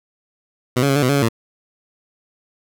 15% pulse tone with pitch steps, 125 / 140.6 / 137 / 145.4 / 126.4 / 141.8 / 140.5 / 114.1 Hz, B2 / C#3 / C#3 / D3 / B2 / C#3 / C#3 / A#2, +21 / +25 / -20 / -17 / +41 / +40 / +24 / -37 cents, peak -8 dBFS, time 0.76-1.288 s, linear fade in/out 10 ms, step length 66 ms, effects none

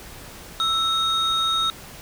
sine tone pair together, 1321 / 3736 Hz, E6 / A#7, +3 / +3 cents, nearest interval octave + tritone, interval 1800 cents, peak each -21 / -19 dBFS, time 0.6-1.7 s, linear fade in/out 0 ms, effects tanh soft clip ceiling -16 dBFS + pink hiss -41 dBFS RMS until 2.01 s

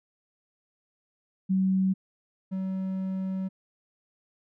sine / triangle tone pair in turn, 189.5 / 189.5 Hz, F#3 / F#3, +42 / +42 cents, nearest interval unison, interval 0 cents, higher neither, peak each -21 / -26 dBFS, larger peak first, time 1.49-1.94 / 2.51-3.49 s, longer second, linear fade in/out 20 ms, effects none

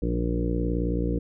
harmonic tone with a mistuned harmonic, 58.8 Hz, A#1, 16 cents sharp, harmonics 1 / 2 / 3 / 4 / 5 / 6 / 7 / 8 / 9, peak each -27 / -33 / -30 / -40 / -30 / -35 / -40 / -33 / -43 dBFS, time 0.02-1.19 s, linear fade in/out 5 ms, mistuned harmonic 4, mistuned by -30 cents, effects none

